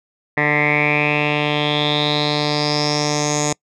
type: tone with low-pass filter sweep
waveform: 10% pulse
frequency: 148.4 Hz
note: D3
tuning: 18 cents sharp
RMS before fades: -18 dBFS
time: 0.37-3.53 s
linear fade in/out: 5 ms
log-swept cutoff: 1900 to 7000 Hz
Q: 7.6
effects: noise-tail reverb RT60 0.1 s tail -26 dB re dry